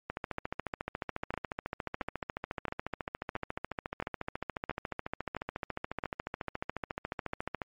two click trains, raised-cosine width 0.5 ms, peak -19 / -18 dBFS, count 107 / 8, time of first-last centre 0.1-7.618 / 1.34-6.038 s, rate 14.1 / 1.49 Hz, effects MP3 48 kbps

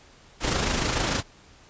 pink noise with amplitude modulation, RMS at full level -23 dBFS, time 0.4-1.23 s, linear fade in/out 50 ms, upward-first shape sine, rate 26.7 Hz, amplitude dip 45%, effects pink hiss -53 dBFS RMS until 1.69 s + resampled to 16000 Hz

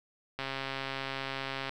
click train, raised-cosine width 0.3 ms, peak -19 dBFS, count 177, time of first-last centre 0.39-1.694 s, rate 135 Hz, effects 10-bit

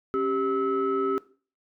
sine tone cluster, 273.5 / 392.1 / 1299 Hz, C#4 / G4 / E6, -23 / 0 / -26 cents, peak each -29 / -24 / -28 dBFS, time 0.14-1.18 s, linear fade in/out 0 ms, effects noise-tail reverb RT60 0.4 s tail -19 dB re dry + tanh soft clip ceiling -17 dBFS

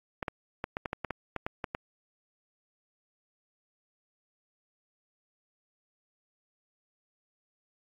clicks, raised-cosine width 0.5 ms, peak -17 dBFS, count 12, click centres 0.228 / 0.282 / 0.641 / 0.769 / 0.858 / 0.931 / 1.047 / 1.107 / 1.363 / 1.465 / 1.642 / 1.749 s, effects AAC 64 kbps

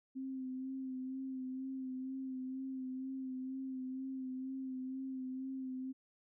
sine tone with vibrato, 261.6 Hz, C4, in tune, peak -39 dBFS, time 0.15-5.93 s, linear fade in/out 20 ms, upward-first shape sine, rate 2.1 Hz, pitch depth 28 cents each way, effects none

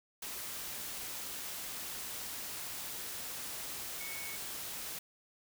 sine tone in noise, 2217 Hz, C#7, in tune, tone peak -45 dBFS, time 4-4.36 s, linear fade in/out 5 ms, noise white, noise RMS -42 dBFS, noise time 0.22-4.99 s, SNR -6 dB, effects none

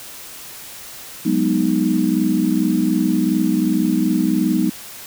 sine chord, G# minor seventh, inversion third, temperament equal, 185 / 207.7 / 246.9 / 311.1 Hz, F#3 / G#3 / B3 / D#4, 0 / 0 / 0 / 0 cents, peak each -21 / -21 / -20 / -19 dBFS, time 1.25-4.7 s, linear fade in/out 10 ms, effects white hiss -36 dBFS RMS until 5.06 s

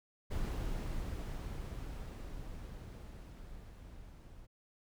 brown noise with level ramp, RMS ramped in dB -36 to -54 dBFS, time 0.3-4.47 s, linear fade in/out 20 ms, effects none

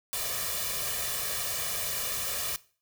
white noise with comb filter, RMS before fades -32 dBFS, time 0.13-2.56 s, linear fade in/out 0 ms, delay 1.7 ms, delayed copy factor +0.8, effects noise-tail reverb RT60 0.4 s tail -19 dB re dry

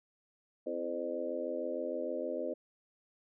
harmonic tone with a mistuned harmonic, 86.5 Hz, F2, 16 cents flat, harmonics 3 / 4 / 5 / 6 / 7, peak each -43 / -41 / -43 / -38 / -39 dBFS, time 0.66-2.54 s, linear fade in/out 10 ms, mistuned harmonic 4, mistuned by -56 cents, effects none

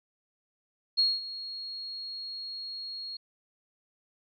sine tone with ADSR envelope, 4295 Hz, C8, 44 cents sharp, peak -20 dBFS, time 0.97-3.17 s, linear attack 22 ms, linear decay 210 ms, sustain -16 dB, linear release 7 ms, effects none

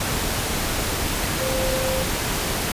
sine tone in noise, 523.3 Hz, C5, in tune, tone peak -24 dBFS, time 1.4-2.03 s, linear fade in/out 5 ms, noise pink, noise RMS -24 dBFS, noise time 0-2.72 s, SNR -3 dB, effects resampled to 32000 Hz

